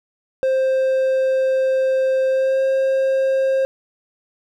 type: tone with pitch glide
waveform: triangle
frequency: 526 to 533 Hz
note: C5 to C5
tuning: +9 to +32 cents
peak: -13 dBFS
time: 0.43-3.65 s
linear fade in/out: 0 ms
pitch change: +23 cents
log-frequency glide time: 2.29-2.62 s
effects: none